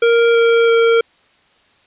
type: tone with pitch steps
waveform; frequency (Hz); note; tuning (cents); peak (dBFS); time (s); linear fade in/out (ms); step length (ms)
square; 466.2 / 463.2 / 460.3; A#4 / A#4 / A#4; 0 / -11 / -22; -10; 0.02-1.01; 5; 330
effects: white hiss -54 dBFS RMS until 1.86 s + resampled to 8000 Hz